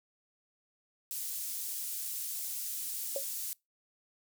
pink high-pass noise, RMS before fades -38 dBFS, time 1.11-3.53 s, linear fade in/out 0 ms, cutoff 8800 Hz, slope 12 dB/octave
sine tone with exponential decay, 553 Hz, C#5, 4 cents flat, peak -28 dBFS, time 3.16-3.25 s, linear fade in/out 2 ms, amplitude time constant 19 ms
effects noise-tail reverb RT60 0.2 s tail -24 dB re dry

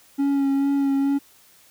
triangle tone with vibrato, 277.2 Hz, C#4, in tune, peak -16 dBFS, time 0.18-1.19 s, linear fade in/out 20 ms, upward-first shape sine, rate 2.3 Hz, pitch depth 19 cents each way, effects white hiss -54 dBFS RMS until 1.7 s

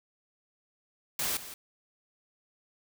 white noise with echo, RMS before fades -31 dBFS, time 1.19-1.37 s, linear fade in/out 2 ms, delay 170 ms, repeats 1, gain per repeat -13 dB, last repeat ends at 1.54 s, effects none

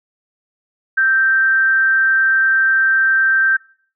sine tone with amplitude modulation, 1568 Hz, G6, in tune, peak -9 dBFS, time 0.97-3.57 s, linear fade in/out 10 ms, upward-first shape sine, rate 251 Hz, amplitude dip 40%, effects noise-tail reverb RT60 0.5 s tail -23 dB re dry

